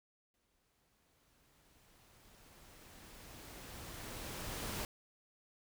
pink noise with exponential growth, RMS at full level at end -40 dBFS, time 0.34-4.85 s, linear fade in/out 1 ms, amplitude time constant 980 ms, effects none

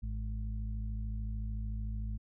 harmonic tone, 53.5 Hz, A1, 48 cents flat, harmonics 1 / 2 / 4, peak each -35 / -41 / -47 dBFS, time 0.02-2.18 s, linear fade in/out 20 ms, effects none

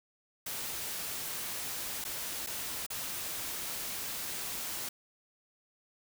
white noise with dropouts, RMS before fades -38 dBFS, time 0.46-4.89 s, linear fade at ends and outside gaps 5 ms, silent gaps 2.042-2.049 / 2.464-2.47 / 2.865-2.902 s, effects none

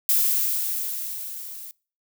violet noise with level ramp, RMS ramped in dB -19 to -39 dBFS, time 0.09-1.71 s, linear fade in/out 0 ms, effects noise-tail reverb RT60 0.4 s tail -25 dB re dry

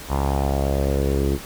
sawtooth tone with low-pass filter sweep, 69 Hz, C#2, 7 cents flat, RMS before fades -21 dBFS, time 0.08-1.39 s, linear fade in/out 50 ms, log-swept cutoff 1000 to 360 Hz, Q 3.6, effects pink hiss -37 dBFS RMS until 1.45 s

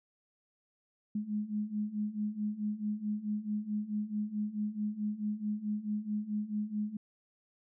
sine beating tone pair, 207.7 / 212.3 Hz, G#3 / G#3, 0 / +38 cents, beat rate 4.6 Hz, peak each -37 / -34 dBFS, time 1.15-6.97 s, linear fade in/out 5 ms, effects none

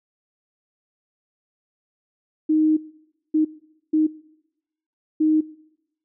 sine tone bursts at uneven times, 311.1 Hz, D#4, in tune, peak -15 dBFS, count 4, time 2.49-2.77 / 3.34-3.45 / 3.93-4.07 / 5.2-5.41 s, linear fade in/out 10 ms, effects noise-tail reverb RT60 0.9 s tail -21 dB re dry

